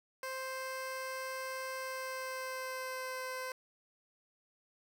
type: tone with pitch glide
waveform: 15% pulse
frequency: 523.3 to 514.9 Hz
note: C5 to C5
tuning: 0 to -28 cents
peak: -32 dBFS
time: 0.23-3.52 s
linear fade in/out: 2 ms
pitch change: -28 cents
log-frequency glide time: 1.77-3.26 s
effects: none